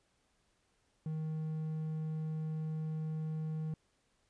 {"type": "tone", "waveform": "triangle", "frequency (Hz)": 157, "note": "D#3", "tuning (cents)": 16, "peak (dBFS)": -33, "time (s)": [1.06, 3.74], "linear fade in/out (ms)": 2, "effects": ["pink hiss -75 dBFS RMS until 4.29 s", "resampled to 22050 Hz"]}